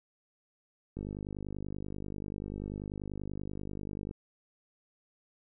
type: click train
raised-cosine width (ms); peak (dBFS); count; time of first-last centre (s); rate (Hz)
3; -26; 159; 0.97-4.111; 50.3
effects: none